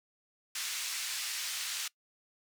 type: band-pass noise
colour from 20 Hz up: white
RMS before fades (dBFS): -37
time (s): 0.55-1.88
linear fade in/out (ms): 5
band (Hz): 1800 to 7200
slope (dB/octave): 12
effects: noise-tail reverb RT60 0.1 s tail -22 dB re dry